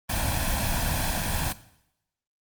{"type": "noise with comb filter", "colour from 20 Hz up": "pink", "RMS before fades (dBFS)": -26, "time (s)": [0.09, 1.53], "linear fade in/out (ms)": 10, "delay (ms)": 1.2, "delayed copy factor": 0.95, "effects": ["noise-tail reverb RT60 0.8 s tail -17 dB re dry", "Opus 24 kbps"]}